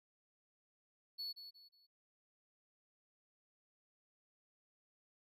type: tone with echo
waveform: triangle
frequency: 4412 Hz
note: C#8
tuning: 9 cents flat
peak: -40 dBFS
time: 1.18-1.33 s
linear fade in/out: 20 ms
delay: 180 ms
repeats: 3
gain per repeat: -9 dB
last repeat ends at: 1.87 s
effects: none